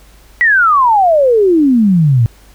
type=exponential sweep; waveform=sine; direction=down; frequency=1975.5 to 110 Hz; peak=-6 dBFS; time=0.41-2.26 s; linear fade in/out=0 ms; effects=added 50 Hz sine -41 dBFS peak until 2.54 s + pink hiss -46 dBFS RMS until 2.54 s